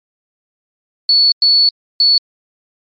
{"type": "tone bursts at uneven times", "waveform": "sine", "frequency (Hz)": 4429, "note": "C#8", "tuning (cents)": -2, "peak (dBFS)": -7, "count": 3, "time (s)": [[1.09, 1.32], [1.42, 1.69], [2, 2.18]], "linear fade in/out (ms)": 2, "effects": ["MP3 48 kbps"]}